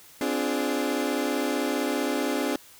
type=chord; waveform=30% pulse; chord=D half-diminished seventh; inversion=third; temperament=equal with one note detuned; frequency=258.3 / 293.7 / 349.2 / 415.3 Hz; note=C4 / D4 / F4 / Ab4; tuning=-22 / 0 / 0 / 0 cents; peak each=-27 / -26 / -31 / -29 dBFS; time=0.21-2.56 s; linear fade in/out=2 ms; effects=white hiss -51 dBFS RMS until 2.79 s